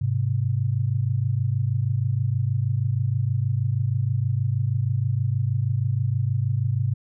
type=tone pair together; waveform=sine; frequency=103.68 / 130 Hz; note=G#2 / C3; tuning=-2 / -11 cents; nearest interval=major third; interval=391 cents; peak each=-23 dBFS; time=0.01-6.94 s; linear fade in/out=10 ms; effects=none